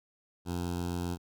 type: tone with notch filter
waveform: 15% pulse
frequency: 87.6 Hz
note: F2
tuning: 6 cents sharp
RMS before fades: -34 dBFS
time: 0.45-1.18 s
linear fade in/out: 50 ms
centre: 2000 Hz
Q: 1.3
effects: none